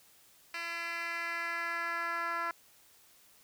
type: tone with band-pass filter sweep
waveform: 10% pulse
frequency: 338.4 Hz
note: E4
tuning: 45 cents sharp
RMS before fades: -36 dBFS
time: 0.54-2.51 s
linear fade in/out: 2 ms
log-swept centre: 2800 to 1300 Hz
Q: 1.9
effects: white hiss -62 dBFS RMS until 3.43 s